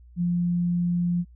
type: tone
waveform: sine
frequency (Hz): 174.61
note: F3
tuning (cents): 0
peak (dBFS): -21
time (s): 0.16-1.25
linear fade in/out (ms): 50
effects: added 60 Hz sine -47 dBFS peak until 1.35 s